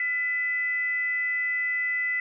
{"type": "tone with frequency modulation", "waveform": "sine", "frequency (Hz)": 2000, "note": "B6", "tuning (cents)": 21, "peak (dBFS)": -24, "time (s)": [0, 2.2], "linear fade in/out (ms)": 2, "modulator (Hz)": 593, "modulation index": 0.26, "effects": []}